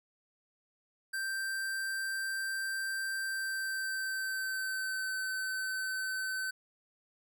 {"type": "tone with pitch glide", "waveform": "square", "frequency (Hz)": [1568, 1529.5], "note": ["G6", "G6"], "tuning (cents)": [0, -43], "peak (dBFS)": -34, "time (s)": [1.13, 6.51], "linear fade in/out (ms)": 10, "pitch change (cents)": -43, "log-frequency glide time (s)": [3.21, 5.18], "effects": []}